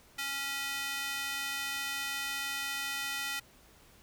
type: tone with high-pass filter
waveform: square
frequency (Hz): 277.2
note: C#4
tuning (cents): 0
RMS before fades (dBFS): -36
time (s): 0.18-3.4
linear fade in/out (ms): 10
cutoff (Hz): 1900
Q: 1.3
effects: pink hiss -60 dBFS RMS until 4.02 s